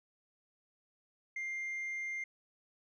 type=tone; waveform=sine; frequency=2100 Hz; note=C7; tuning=6 cents sharp; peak=-34 dBFS; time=1.36-2.24 s; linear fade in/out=5 ms; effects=tanh soft clip ceiling -35 dBFS